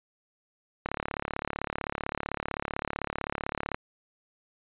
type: click train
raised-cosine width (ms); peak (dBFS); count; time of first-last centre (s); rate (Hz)
0.5; -15; 104; 0.86-3.745; 35.7
effects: resampled to 8000 Hz